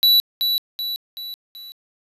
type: tone with echo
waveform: square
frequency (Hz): 3943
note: B7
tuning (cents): -4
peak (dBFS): -12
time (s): 0.03-0.2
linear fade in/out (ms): 0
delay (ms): 380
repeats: 4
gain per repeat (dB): -6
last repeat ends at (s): 1.72
effects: resampled to 32000 Hz + 9-bit